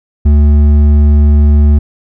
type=tone with hard clipping; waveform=sine; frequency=73.42 Hz; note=D2; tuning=in tune; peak=-5 dBFS; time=0.25-1.79 s; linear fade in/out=10 ms; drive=7 dB; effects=none